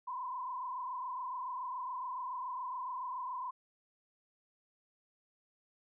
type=tone with frequency modulation; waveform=sine; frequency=1013 Hz; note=B5; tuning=44 cents sharp; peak=-37 dBFS; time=0.07-3.51 s; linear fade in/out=10 ms; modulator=27.1 Hz; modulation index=1.7; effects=none